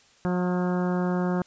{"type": "harmonic tone with a mistuned harmonic", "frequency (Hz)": 180, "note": "F#3", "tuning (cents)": -47, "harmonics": [1, 2, 3, 4, 5, 6, 7, 8, 9], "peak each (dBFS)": [-24, -30, -34, -36, -38, -40, -41, -42, -43], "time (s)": [0.25, 1.42], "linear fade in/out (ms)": 0, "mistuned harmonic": 8, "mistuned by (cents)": -28, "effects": ["white hiss -58 dBFS RMS until 1.46 s", "resampled to 16000 Hz"]}